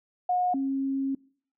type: tone pair in turn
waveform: sine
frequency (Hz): 723 / 270.8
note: F#5 / C#4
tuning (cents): -40 / -40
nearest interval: octave + perfect fourth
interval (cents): 1700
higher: first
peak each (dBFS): -22 / -25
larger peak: first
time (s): 0.29-0.54 / 0.54-1.15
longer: second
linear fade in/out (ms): 5
effects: noise-tail reverb RT60 0.5 s tail -23 dB re dry